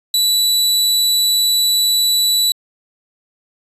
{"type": "tone", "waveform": "sawtooth", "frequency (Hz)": 3951, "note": "B7", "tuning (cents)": 0, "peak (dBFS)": -9, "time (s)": [0.14, 2.52], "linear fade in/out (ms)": 2, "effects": ["resampled to 32000 Hz"]}